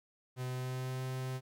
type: tone with pitch glide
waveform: 45% pulse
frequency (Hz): 127.2 to 129.72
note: C3 to C3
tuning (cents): -48 to -15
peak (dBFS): -36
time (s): 0.36-1.41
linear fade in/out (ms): 50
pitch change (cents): +33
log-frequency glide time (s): 0.5-1.03
effects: 13-bit

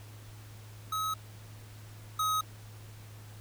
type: tone pair in turn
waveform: square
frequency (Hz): 1279 / 1266.5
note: D#6 / D#6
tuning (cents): +47 / +30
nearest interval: unison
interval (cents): 17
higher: first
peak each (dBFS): -31 / -28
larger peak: second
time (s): 0.92-1.14 / 2.19-2.41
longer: neither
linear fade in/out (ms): 5
effects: added 106 Hz sine -47 dBFS peak until 3.4 s + pink hiss -55 dBFS RMS until 3.4 s

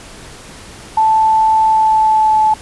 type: tone with pitch glide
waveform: sine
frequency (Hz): 878 to 865.4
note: A5 to A5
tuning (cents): -4 to -29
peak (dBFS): -8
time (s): 0.97-2.54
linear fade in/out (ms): 5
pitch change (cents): -25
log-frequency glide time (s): 1.64-2.4
effects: pink hiss -35 dBFS RMS until 2.61 s + resampled to 24000 Hz

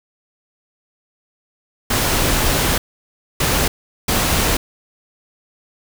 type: noise bursts at uneven times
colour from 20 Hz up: pink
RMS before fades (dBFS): -17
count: 3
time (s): 1.9-2.78 / 3.4-3.68 / 4.08-4.57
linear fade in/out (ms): 5
effects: none

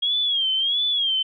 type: tone with vibrato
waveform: sine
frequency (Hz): 3270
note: G#7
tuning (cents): -28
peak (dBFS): -19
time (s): 0.02-1.23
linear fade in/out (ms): 10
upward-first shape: sine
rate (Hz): 1.5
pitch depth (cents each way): 110
effects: none

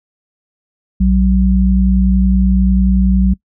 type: tone pair together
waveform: sine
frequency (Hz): 59.42 / 189.3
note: A#1 / F#3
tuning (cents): +34 / +40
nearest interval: octave + minor sixth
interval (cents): 2006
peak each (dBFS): -11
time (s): 1-3.34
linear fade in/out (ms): 10
effects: noise-tail reverb RT60 0.1 s tail -22 dB re dry

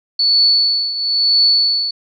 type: tone with tremolo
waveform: sine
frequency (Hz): 4446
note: C#8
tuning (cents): +4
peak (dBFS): -8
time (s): 0.19-1.91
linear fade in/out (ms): 5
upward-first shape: triangle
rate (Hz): 1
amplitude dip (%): 75
effects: none

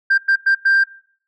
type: tone bursts at uneven times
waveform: sine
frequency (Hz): 1583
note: G6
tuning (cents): +17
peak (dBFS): -9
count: 4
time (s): 0.1-0.18 / 0.28-0.36 / 0.46-0.55 / 0.65-0.84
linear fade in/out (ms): 10
effects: noise-tail reverb RT60 0.5 s tail -19 dB re dry + tanh soft clip ceiling -9 dBFS

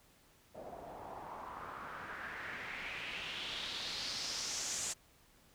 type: noise with low-pass filter sweep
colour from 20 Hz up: white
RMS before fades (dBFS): -43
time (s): 0.54-4.94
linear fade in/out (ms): 20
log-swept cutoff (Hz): 600 to 7600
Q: 3.4
effects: pink hiss -66 dBFS RMS until 5.54 s

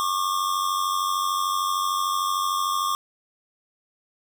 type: tone pair together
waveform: square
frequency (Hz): 1093.7 / 1187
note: C#6 / D6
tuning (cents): -24 / +18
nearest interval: minor second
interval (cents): 142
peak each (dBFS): -26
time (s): 0-2.95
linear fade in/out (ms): 0
effects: none

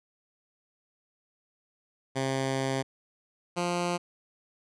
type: tone pair in turn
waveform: 10% pulse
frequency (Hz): 133.8 / 175.33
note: C3 / F3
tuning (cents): +39 / +7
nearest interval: perfect fourth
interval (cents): 468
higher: second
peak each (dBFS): -19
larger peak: neither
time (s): 2.15-2.83 / 3.56-3.98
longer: first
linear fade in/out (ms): 20
effects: resampled to 22050 Hz

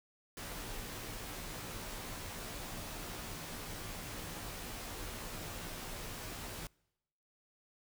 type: noise with comb filter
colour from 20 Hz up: pink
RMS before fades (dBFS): -44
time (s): 0.37-6.67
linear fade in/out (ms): 2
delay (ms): 15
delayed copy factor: -0.6
effects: noise-tail reverb RT60 0.9 s tail -26 dB re dry

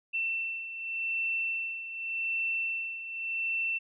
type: beating tone pair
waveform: sine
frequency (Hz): 2686 / 2686.86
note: E7 / E7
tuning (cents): +32 / +32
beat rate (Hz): 0.86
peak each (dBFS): -37 / -31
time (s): 0.13-3.79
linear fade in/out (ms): 20
effects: none

